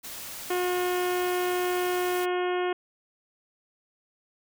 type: noise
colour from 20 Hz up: white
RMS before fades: -39 dBFS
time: 0.03-2.26 s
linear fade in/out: 20 ms
type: harmonic tone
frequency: 360 Hz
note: F#4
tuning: 47 cents flat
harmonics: 1 / 2 / 3 / 4 / 5 / 6 / 7 / 8 / 9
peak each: -26 / -32 / -36 / -38 / -40 / -42 / -43 / -44 / -45 dBFS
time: 0.5-2.73 s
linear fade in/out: 5 ms
effects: none